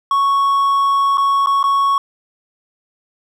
triangle tone with dropouts, 1108.7 Hz, C#6, in tune, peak -10 dBFS, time 0.11-1.98 s, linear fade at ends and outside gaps 2 ms, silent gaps 1.173-1.18 / 1.461-1.47 / 1.629-1.639 s, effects none

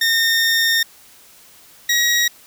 20% pulse tone pair in turn, 1829 / 1901.7 Hz, A#6 / A#6, -33 / +34 cents, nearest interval minor second, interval 67 cents, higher second, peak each -9 dBFS, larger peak neither, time 0.01-0.83 / 1.89-2.28 s, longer first, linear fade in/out 5 ms, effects white hiss -47 dBFS RMS until 2.46 s

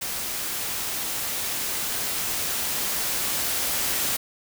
white noise with level ramp, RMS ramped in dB -30 to -25 dBFS, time 0.01-4.17 s, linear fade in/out 10 ms, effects none

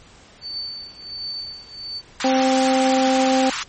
sine tone with tremolo, 4534 Hz, C#8, 38 cents sharp, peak -25 dBFS, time 0.41-2.02 s, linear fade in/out 50 ms, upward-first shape triangle, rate 1.4 Hz, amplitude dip 90%
pink high-pass noise, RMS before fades -26 dBFS, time 2.2-3.63 s, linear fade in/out 2 ms, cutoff 970 Hz, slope 48 dB/octave
harmonic tone, 262.1 Hz, C4, 3 cents sharp, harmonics 1 / 2 / 3, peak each -18 / -20 / -20 dBFS, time 2.24-3.5 s, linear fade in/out 5 ms
effects pink hiss -48 dBFS RMS until 3.68 s + MP3 32 kbps

